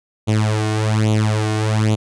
sawtooth tone with flanger, 108 Hz, A2, 32 cents flat, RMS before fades -17 dBFS, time 0.27-1.96 s, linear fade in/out 20 ms, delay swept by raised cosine 0.29 to 2.79 ms, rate 1.2 Hz, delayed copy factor +0.8, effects resampled to 22050 Hz

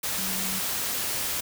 sine tone in noise, 190 Hz, F#3, 46 cents sharp, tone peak -36 dBFS, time 0.18-0.6 s, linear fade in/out 10 ms, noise white, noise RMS -29 dBFS, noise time 0.03-1.41 s, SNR -10 dB, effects none

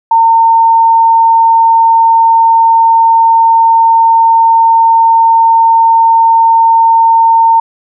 sine tone, 910 Hz, A#5, 42 cents flat, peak -3 dBFS, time 0.11-7.6 s, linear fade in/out 5 ms, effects none

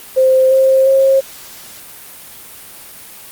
sine tone with pitch steps, 522 / 529.9 / 537.9 Hz, C5 / C5 / C5, -4 / +22 / +48 cents, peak -7 dBFS, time 0.16-1.21 s, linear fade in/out 20 ms, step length 350 ms, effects white hiss -35 dBFS RMS until 3.31 s + Opus 32 kbps

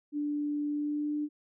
sine tone with pitch glide, 293.7 to 297.3 Hz, D4 to D4, 0 to +21 cents, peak -29 dBFS, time 0.12-1.29 s, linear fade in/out 50 ms, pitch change +21 cents, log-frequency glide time 0.69-1.14 s, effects none

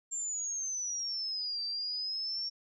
sine exponential two-way sweep, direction down then up, 7400 to 4650 to 5520 Hz, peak -33 dBFS, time 0.11-2.5 s, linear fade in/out 20 ms, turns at 1.64 s, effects none

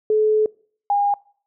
sine tone pair in turn, 430 / 811.7 Hz, A4 / G#5, -40 / -40 cents, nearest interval major seventh, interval 1100 cents, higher second, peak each -14 / -15 dBFS, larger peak first, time 0.1-0.46 / 0.9-1.14 s, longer first, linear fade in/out 2 ms, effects noise-tail reverb RT60 0.5 s tail -24 dB re dry

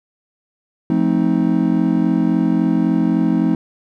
triangle chord, F dominant seventh, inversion none, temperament just, 174.61 / 218.3 / 261.9 / 314.3 Hz, F3 / A3 / C4 / Eb4, 0 / -13 / +2 / +18 cents, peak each -17 dBFS, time 0.9-3.55 s, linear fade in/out 2 ms, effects none

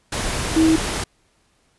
sine tone in noise, 320.7 Hz, E4, 48 cents flat, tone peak -12 dBFS, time 0.56-0.76 s, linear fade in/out 5 ms, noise pink, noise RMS -24 dBFS, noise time 0.12-1.04 s, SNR +9 dB, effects pink hiss -62 dBFS RMS until 1.78 s + resampled to 24000 Hz

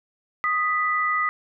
sine tone pair together, 1244.5 / 1975.5 Hz, D#6 / B6, 0 / 0 cents, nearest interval minor sixth, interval 800 cents, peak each -22 / -24 dBFS, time 0.44-1.29 s, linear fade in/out 0 ms, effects none

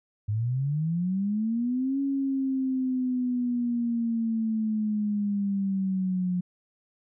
sine linear two-way sweep, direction up then down, 101.2 to 277.2 to 178.5 Hz, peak -24 dBFS, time 0.28-6.41 s, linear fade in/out 10 ms, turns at 2 s, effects none

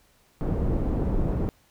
pink low-pass noise, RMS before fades -25 dBFS, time 0.41-1.49 s, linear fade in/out 0 ms, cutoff 430 Hz, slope 12 dB/octave, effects pink hiss -62 dBFS RMS until 1.7 s

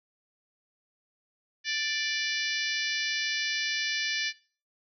harmonic tone, 587.3 Hz, D5, in tune, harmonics 3 / 4 / 5 / 6 / 7 / 8 / 9 / 10, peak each -33 / -35 / -37 / -37 / -39 / -38 / -38 / -41 dBFS, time 1.64-4.33 s, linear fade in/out 50 ms, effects noise-tail reverb RT60 0.4 s tail -19 dB re dry

